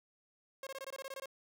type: tone bursts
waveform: sawtooth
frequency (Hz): 539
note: C#5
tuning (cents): -49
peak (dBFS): -38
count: 11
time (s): 0.63-1.258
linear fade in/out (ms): 2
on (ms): 38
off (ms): 21
effects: none